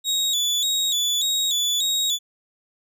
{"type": "tone with vibrato", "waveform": "30% pulse", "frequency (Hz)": 3615, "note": "A7", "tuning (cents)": 46, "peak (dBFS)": -17, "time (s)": [0.04, 2.19], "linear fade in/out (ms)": 50, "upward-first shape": "square", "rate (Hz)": 1.7, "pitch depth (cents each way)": 77, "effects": []}